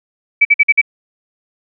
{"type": "tone bursts", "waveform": "sine", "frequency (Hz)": 2299, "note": "D7", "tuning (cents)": -37, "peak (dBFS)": -5, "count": 5, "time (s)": [0.41, 0.815], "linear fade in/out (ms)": 10, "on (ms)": 41, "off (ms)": 50, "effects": []}